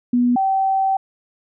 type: tone pair in turn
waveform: sine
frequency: 244.2 / 771.9 Hz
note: B3 / G5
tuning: -19 / -27 cents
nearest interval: octave + minor sixth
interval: 1992 cents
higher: second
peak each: -13 / -15 dBFS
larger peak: first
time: 0.13-0.36 / 0.36-0.97 s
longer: second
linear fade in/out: 5 ms
effects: none